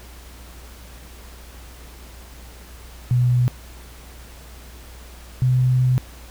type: tone pair in turn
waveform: sine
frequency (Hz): 123.47 / 127.16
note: B2 / C3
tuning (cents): 0 / -49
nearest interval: minor second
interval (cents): 51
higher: second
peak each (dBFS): -14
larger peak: neither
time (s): 3.11-3.48 / 5.42-5.98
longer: second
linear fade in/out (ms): 0
effects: added 60 Hz sine -40 dBFS peak until 6.3 s + pink hiss -45 dBFS RMS until 6.3 s